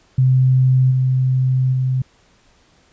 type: tone with level steps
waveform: sine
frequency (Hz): 129.5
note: C3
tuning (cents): -17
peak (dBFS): -10 / -13 / -15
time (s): 0.18-2.02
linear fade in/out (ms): 5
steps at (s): 0.9 / 1.72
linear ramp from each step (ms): 20
effects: pink hiss -55 dBFS RMS until 2.92 s + resampled to 16000 Hz